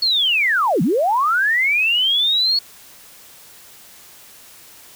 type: linear two-way sweep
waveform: sine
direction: down then up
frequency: 4405 to 146.83 to 4405 Hz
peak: -14 dBFS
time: 0.02-2.59 s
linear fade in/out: 5 ms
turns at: 0.82 s
effects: white hiss -44 dBFS RMS until 4.95 s